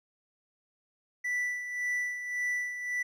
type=tone with tremolo; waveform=triangle; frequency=1972 Hz; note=B6; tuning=3 cents flat; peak=-26 dBFS; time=1.24-3.03 s; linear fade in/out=10 ms; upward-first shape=sine; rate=1.8 Hz; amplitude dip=60%; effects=none